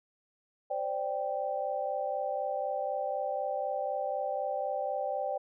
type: chord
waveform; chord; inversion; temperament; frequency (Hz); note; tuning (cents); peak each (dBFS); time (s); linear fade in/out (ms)
sine; C suspended second; none; equal; 523.3 / 587.3 / 784; C5 / D5 / G5; 0 / 0 / 0; -36 / -34 / -34; 0.7-5.38; 10
effects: none